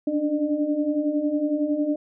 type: tone cluster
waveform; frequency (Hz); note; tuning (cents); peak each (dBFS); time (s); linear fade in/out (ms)
sine; 287.6 / 298.5 / 604; D4 / D4 / D5; -36 / +28 / +48; -27 / -23 / -28; 0.07-1.96; 5
effects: none